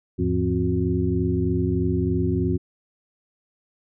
sine tone cluster, 81 / 104.2 / 172.4 / 265 / 362.3 Hz, E2 / G#2 / F3 / C4 / F#4, -30 / +6 / -22 / +22 / -36 cents, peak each -26 dBFS, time 0.18-2.58 s, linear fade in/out 20 ms, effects none

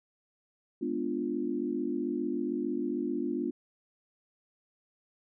sine chord, G# diminished seventh, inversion none, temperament equal, 207.7 / 246.9 / 293.7 / 349.2 Hz, G#3 / B3 / D4 / F4, 0 / 0 / 0 / 0 cents, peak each -40 / -34 / -34 / -34 dBFS, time 0.81-3.51 s, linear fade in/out 10 ms, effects none

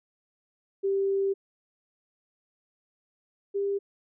sine tone pair in turn, 392 / 398.9 Hz, G4 / G4, 0 / +30 cents, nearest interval unison, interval 30 cents, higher second, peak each -23 / -25 dBFS, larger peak first, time 0.83-1.34 / 3.54-3.79 s, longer first, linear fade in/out 20 ms, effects none

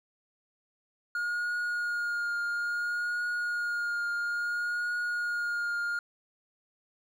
triangle tone with vibrato, 1427 Hz, F6, 37 cents sharp, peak -27 dBFS, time 1.15-5.99 s, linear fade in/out 2 ms, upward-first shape triangle, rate 0.59 Hz, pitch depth 21 cents each way, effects none

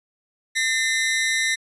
sawtooth ring-modulated tone, 1936 Hz, B6, 35 cents flat, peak -13 dBFS, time 0.55-1.56 s, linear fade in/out 20 ms, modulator 125 Hz, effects resampled to 24000 Hz

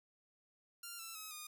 5% pulse tone with pitch steps, 1393 / 1334.7 / 1278.9 / 1225.4 Hz, F6 / E6 / D#6 / D#6, -5 / +21 / +47 / -27 cents, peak -35 dBFS, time 0.83-1.47 s, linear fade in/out 5 ms, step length 160 ms, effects none

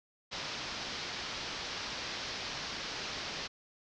white low-pass noise, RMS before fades -40 dBFS, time 0.31-3.48 s, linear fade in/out 20 ms, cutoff 5600 Hz, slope 48 dB/octave, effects none

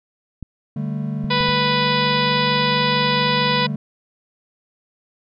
clicks, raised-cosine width 5 ms, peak -19 dBFS, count 4, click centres 0.427 / 1.242 / 1.407 / 1.489 s
triangle chord, D suspended fourth, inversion none, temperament just, 146.83 / 195.78 / 220.2 Hz, D3 / G3 / A3, 0 / -2 / +2 cents, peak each -23 / -26 / -25 dBFS, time 0.76-3.76 s, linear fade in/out 5 ms
harmonic tone, 493.9 Hz, B4, in tune, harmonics 1 / 2 / 3 / 4 / 5 / 6 / 7 / 8 / 9 / 10, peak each -24 / -21 / -29 / -26 / -27 / -29 / -26 / -27 / -34 / -30 dBFS, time 1.3-3.67 s, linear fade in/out 10 ms
effects none

